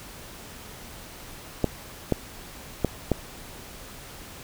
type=clicks; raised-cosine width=2 ms; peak=-7 dBFS; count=4; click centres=1.643 / 2.123 / 2.847 / 3.117 s; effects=pink hiss -43 dBFS RMS until 4.43 s